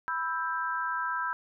sine chord, E minor, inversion second, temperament just, 988.9 / 1318.5 / 1582.2 Hz, B5 / E6 / G6, +2 / 0 / +16 cents, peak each -33 dBFS, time 0.08-1.33 s, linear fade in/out 0 ms, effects none

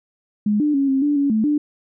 sine tone with pitch steps, 208.9 / 297.6 / 276.2 / 268.1 / 292 / 281.8 / 218 / 296 Hz, G#3 / D4 / C#4 / C4 / D4 / C#4 / A3 / D4, +10 / +23 / -6 / +42 / -10 / +29 / -16 / +14 cents, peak -15 dBFS, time 0.46-1.58 s, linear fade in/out 5 ms, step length 140 ms, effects none

